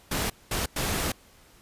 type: noise bursts at uneven times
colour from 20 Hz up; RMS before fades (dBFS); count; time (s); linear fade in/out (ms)
pink; -28; 3; 0.11-0.3 / 0.51-0.66 / 0.76-1.12; 5
effects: pink hiss -56 dBFS RMS until 1.61 s + resampled to 32000 Hz